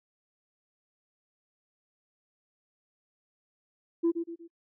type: tone with echo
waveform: sine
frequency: 336.1 Hz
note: E4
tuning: 34 cents sharp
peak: -20 dBFS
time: 4.03-4.12 s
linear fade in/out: 20 ms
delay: 120 ms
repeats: 3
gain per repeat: -8 dB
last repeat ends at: 4.48 s
effects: noise-tail reverb RT60 0.1 s tail -25 dB re dry + tanh soft clip ceiling -19 dBFS